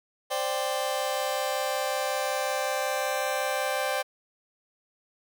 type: chord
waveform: sawtooth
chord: C suspended second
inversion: none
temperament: just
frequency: 523.3 / 588.7 / 784.9 Hz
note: C5 / D5 / G5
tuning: 0 / +4 / +2 cents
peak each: -27 dBFS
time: 0.3-4.03 s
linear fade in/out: 20 ms
effects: none